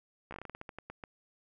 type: slowing click train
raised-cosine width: 0.5 ms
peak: -28 dBFS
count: 14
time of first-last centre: 0.31-1.038 s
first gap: 14 ms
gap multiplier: 1.21
effects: none